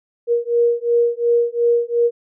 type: beating tone pair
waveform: sine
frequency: 471.5 / 474.3 Hz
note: A#4 / A#4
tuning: +20 / +30 cents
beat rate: 2.8 Hz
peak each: -17 dBFS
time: 0.27-2.11 s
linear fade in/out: 50 ms
effects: none